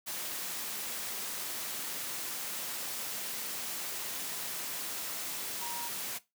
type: tone in noise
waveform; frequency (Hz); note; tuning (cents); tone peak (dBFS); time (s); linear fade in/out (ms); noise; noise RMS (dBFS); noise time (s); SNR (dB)
sine; 947; A#5; +27; -39; 5.61-5.89; 20; white; -38; 0.06-6.19; -4
effects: noise-tail reverb RT60 0.2 s tail -17 dB re dry + high-pass 150 Hz 12 dB/octave